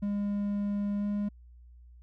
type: tone with pitch glide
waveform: triangle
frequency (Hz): 203.4 to 205.1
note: G#3 to G#3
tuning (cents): -36 to -21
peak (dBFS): -26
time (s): 0.02-1.29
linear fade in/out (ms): 10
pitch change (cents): +15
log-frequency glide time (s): 0.98-1.05
effects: added 60 Hz sine -50 dBFS peak until 2.02 s